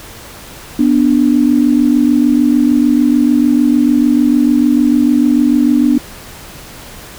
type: tone pair together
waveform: sine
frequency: 246.9 / 293.6 Hz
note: B3 / D4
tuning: 0 / 0 cents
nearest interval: minor third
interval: 300 cents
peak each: -10 dBFS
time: 0.79-5.98 s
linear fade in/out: 5 ms
effects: pink hiss -33 dBFS RMS until 7.18 s